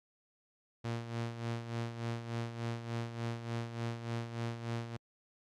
sawtooth tone with tremolo, 116.54 Hz, A#2, in tune, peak -30 dBFS, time 0.84-4.97 s, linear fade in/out 10 ms, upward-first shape sine, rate 3.4 Hz, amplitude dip 65%, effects low-pass 6000 Hz 12 dB/octave + Opus 48 kbps

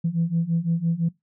sine beating tone pair, 163.9 / 169.8 Hz, E3 / F3, -10 / -48 cents, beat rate 5.9 Hz, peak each -24 / -22 dBFS, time 0.04-1.09 s, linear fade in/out 10 ms, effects noise-tail reverb RT60 0.2 s tail -22 dB re dry + tanh soft clip ceiling -14 dBFS

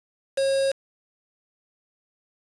triangle tone with quantisation, 543 Hz, C#5, 36 cents flat, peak -18 dBFS, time 0.37-0.72 s, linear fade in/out 10 ms, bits 5, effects resampled to 24000 Hz

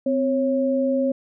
sine tone pair together, 258.7 / 547.5 Hz, C4 / C#5, -19 / -22 cents, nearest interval octave + minor second, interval 1297 cents, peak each -21 dBFS, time 0.06-1.12 s, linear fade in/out 5 ms, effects none

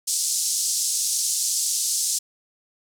white band-pass noise, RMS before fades -24 dBFS, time 0.07-2.19 s, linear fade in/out 10 ms, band 5000 to 9200 Hz, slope 24 dB/octave, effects none

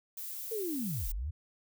violet noise, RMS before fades -41 dBFS, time 0.17-1.12 s, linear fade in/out 5 ms
sine linear two-way sweep, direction down then up, 466.2 to 30.87 to 85.7 Hz, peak -33 dBFS, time 0.51-1.31 s, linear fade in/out 10 ms, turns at 1.09 s
effects none

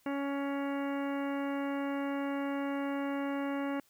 harmonic tone, 279.4 Hz, C#4, 14 cents sharp, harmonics 1 / 2 / 3 / 4 / 5 / 6 / 7 / 8 / 10, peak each -33 / -39 / -43 / -45 / -47 / -49 / -50 / -51 / -53 dBFS, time 0.06-3.8 s, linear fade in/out 2 ms, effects white hiss -68 dBFS RMS until 3.89 s

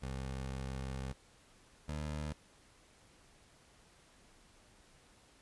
20% pulse tone pair in turn, 66 / 75.28 Hz, C2 / D2, +16 / +43 cents, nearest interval major second, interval 227 cents, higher second, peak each -34 / -33 dBFS, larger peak second, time 0.02-1.13 / 1.88-2.33 s, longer first, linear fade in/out 10 ms, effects pink hiss -64 dBFS RMS until 5.41 s + resampled to 24000 Hz

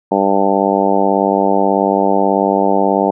harmonic tone, 98.3 Hz, G2, 5 cents sharp, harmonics 2 / 3 / 4 / 5 / 6 / 7 / 8 / 9, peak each -19 / -19 / -19 / -19 / -19 / -19 / -19 / -19 dBFS, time 0.11-3.11 s, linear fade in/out 10 ms, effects none

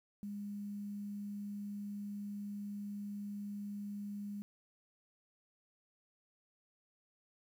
sine tone with quantisation, 204 Hz, G#3, 31 cents flat, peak -40 dBFS, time 0.23-4.42 s, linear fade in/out 0 ms, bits 11, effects none

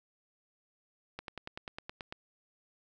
slowing click train, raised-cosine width 0.3 ms, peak -24 dBFS, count 10, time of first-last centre 1.19-2.125 s, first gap 92 ms, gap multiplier 1.03, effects none

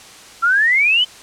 sine exponential sweep, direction up, 1335 to 3103 Hz, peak -11 dBFS, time 0.42-1.05 s, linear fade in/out 20 ms, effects white hiss -40 dBFS RMS until 1.22 s + low-pass 8000 Hz 12 dB/octave

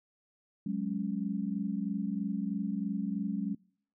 sine chord, F# suspended second, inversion none, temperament just, 185 / 208.1 / 277.5 Hz, F#3 / G#3 / C#4, 0 / +4 / +2 cents, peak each -35 / -33 / -38 dBFS, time 0.66-3.55 s, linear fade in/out 5 ms, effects noise-tail reverb RT60 0.6 s tail -26 dB re dry

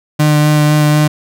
35% pulse tone with vibrato, 150.4 Hz, D3, 42 cents sharp, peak -6 dBFS, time 0.19-1.08 s, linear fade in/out 10 ms, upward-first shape sine, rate 4 Hz, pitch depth 12 cents each way, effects none

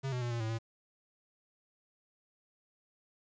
square tone with pitch steps, 135 / 125 / 120.5 / 117.6 / 110.9 / 113.6 Hz, C#3 / B2 / B2 / A#2 / A2 / A#2, -45 / +21 / -42 / +16 / +14 / -44 cents, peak -34 dBFS, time 0.03-0.588 s, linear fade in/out 20 ms, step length 93 ms, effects resampled to 16000 Hz + 10-bit

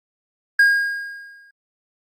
triangle tone with exponential decay, 1627 Hz, G#6, 36 cents flat, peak -7 dBFS, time 0.59-1.51 s, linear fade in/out 5 ms, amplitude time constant 200 ms, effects AAC 48 kbps

